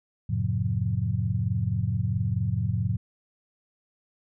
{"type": "tone cluster", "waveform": "sine", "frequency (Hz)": [89.1, 107.8, 132.3, 177.6], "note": ["F2", "A2", "C3", "F3"], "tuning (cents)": [35, -35, 20, 29], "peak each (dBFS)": [-31, -26, -30, -32], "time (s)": [0.29, 2.97], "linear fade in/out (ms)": 10, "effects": []}